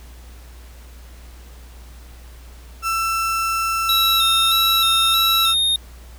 35% pulse tone, 1335 Hz, E6, 22 cents sharp, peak -17 dBFS, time 2.82-5.55 s, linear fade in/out 50 ms
square tone with vibrato, 3785 Hz, A#7, 26 cents sharp, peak -16 dBFS, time 3.89-5.76 s, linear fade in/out 2 ms, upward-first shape square, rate 1.6 Hz, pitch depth 42 cents each way
effects added 60 Hz sine -38 dBFS peak until 6.18 s + pink hiss -48 dBFS RMS until 6.18 s

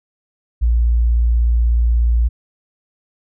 sine tone, 58.27 Hz, A#1, in tune, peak -11 dBFS, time 0.61-2.29 s, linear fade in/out 20 ms, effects none

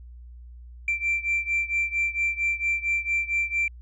sine beating tone pair, 2349 / 2353.4 Hz, D7 / D7, 0 / +3 cents, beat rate 4.4 Hz, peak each -24 / -26 dBFS, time 0.88-3.68 s, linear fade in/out 2 ms, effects tanh soft clip ceiling -18 dBFS + added 60 Hz sine -41 dBFS peak until 3.81 s

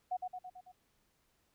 sine tone with echo, 733 Hz, F#5, 16 cents flat, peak -32 dBFS, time 0.11-0.17 s, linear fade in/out 10 ms, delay 110 ms, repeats 5, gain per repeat -4 dB, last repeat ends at 0.72 s, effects pink hiss -75 dBFS RMS until 1.54 s

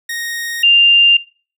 sawtooth / sine tone pair in turn, 1864.7 / 2794 Hz, A#6 / F7, 0 / 0 cents, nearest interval perfect fifth, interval 700 cents, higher second, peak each -17 / -6 dBFS, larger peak second, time 0.09-0.63 / 0.63-1.17 s, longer neither, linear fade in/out 5 ms, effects noise-tail reverb RT60 0.4 s tail -21 dB re dry

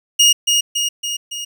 25% pulse tone with echo, 2862 Hz, F7, 42 cents sharp, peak -5 dBFS, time 0.19-0.33 s, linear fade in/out 10 ms, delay 280 ms, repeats 4, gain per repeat -4 dB, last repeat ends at 1.45 s, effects none

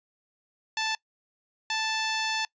10% pulse tone bursts at uneven times, 880 Hz, A5, in tune, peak -18 dBFS, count 2, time 0.77-0.95 / 1.7-2.45 s, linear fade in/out 2 ms, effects noise-tail reverb RT60 0.1 s tail -24 dB re dry + resampled to 16000 Hz

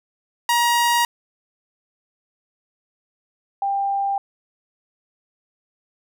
sawtooth / sine tone pair in turn, 949 / 793.4 Hz, A#5 / G5, +31 / +21 cents, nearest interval minor third, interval 310 cents, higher first, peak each -12 / -19 dBFS, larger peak first, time 0.49-1.05 / 3.62-4.18 s, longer neither, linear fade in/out 2 ms, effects none

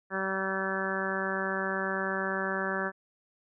harmonic tone, 191.8 Hz, G3, 37 cents flat, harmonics 1 / 2 / 3 / 4 / 5 / 6 / 7 / 8 / 9, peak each -37 / -36 / -37 / -41 / -40 / -39 / -39 / -36 / -35 dBFS, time 0.1-2.92 s, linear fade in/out 50 ms, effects none

